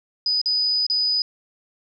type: tone with dropouts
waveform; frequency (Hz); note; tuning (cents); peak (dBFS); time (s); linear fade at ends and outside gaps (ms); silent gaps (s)
sine; 4978; D#8; 0; -18; 0.26-1.22; 2; 0.415-0.458 / 0.866-0.899
effects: none